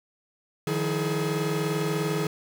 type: tone cluster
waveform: 45% pulse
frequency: 154.2 / 174.3 / 325.4 / 422.5 Hz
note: D#3 / F3 / E4 / G#4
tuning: -15 / -3 / -22 / +30 cents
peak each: -29 / -33 / -33 / -29 dBFS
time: 0.67-2.27 s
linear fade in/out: 2 ms
effects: none